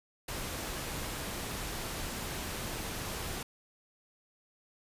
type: noise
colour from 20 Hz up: pink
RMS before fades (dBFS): -38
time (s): 0.28-3.43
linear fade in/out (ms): 5
effects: resampled to 32000 Hz